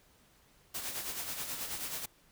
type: noise with tremolo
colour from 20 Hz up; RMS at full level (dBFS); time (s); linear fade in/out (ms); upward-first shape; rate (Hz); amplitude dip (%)
white; -37; 0.74-2.06; 10; sine; 9.3; 50
effects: pink hiss -65 dBFS RMS until 2.31 s